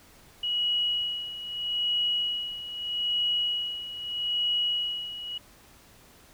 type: tone with tremolo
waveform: sine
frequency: 2913 Hz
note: F#7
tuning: 28 cents flat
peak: -23 dBFS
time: 0.43-5.38 s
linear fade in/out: 5 ms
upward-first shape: sine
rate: 0.79 Hz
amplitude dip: 75%
effects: pink hiss -55 dBFS RMS until 6.33 s